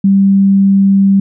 sine tone, 196 Hz, G3, in tune, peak -5 dBFS, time 0.04-1.2 s, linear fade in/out 5 ms, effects none

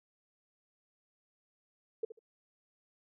sine tone with echo, 447.9 Hz, A4, 31 cents sharp, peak -30 dBFS, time 2.03-2.05 s, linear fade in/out 5 ms, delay 71 ms, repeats 2, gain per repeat -13 dB, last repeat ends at 2.192 s, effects none

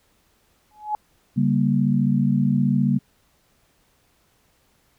sine tone with exponential growth, 846 Hz, G#5, 32 cents sharp, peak -18 dBFS, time 0.71-0.95 s, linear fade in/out 1 ms, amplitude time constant 51 ms
sine chord, G diminished, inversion second, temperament just, 141.12 / 196 / 235.2 Hz, Db3 / G3 / Bb3, +31 / 0 / +16 cents, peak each -21 dBFS, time 1.36-2.99 s, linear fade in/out 20 ms
effects pink hiss -63 dBFS RMS until 4.98 s

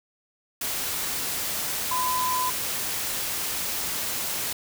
sine tone in noise, 1009 Hz, B5, 37 cents sharp, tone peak -24 dBFS, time 1.91-2.5 s, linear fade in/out 5 ms, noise white, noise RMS -29 dBFS, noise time 0.61-4.53 s, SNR +2 dB, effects none

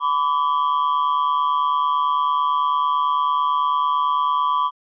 triangle ring-modulated tone, 1077 Hz, C6, 50 cents sharp, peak -12 dBFS, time 0-4.71 s, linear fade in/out 50 ms, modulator 74.5 Hz, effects resampled to 11025 Hz

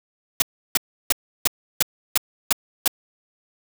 white noise bursts, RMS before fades -17 dBFS, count 8, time 0.4-2.878 s, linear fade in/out 2 ms, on 21 ms, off 330 ms, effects none

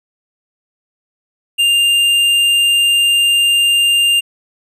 triangle tone with hard clipping, 2800 Hz, F7, 4 cents sharp, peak -11 dBFS, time 1.58-4.21 s, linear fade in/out 20 ms, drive 13 dB, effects resampled to 32000 Hz

